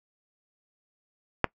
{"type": "click", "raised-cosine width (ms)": 0.5, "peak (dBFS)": -5, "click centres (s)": 1.443, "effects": ["noise-tail reverb RT60 0.1 s tail -23 dB re dry"]}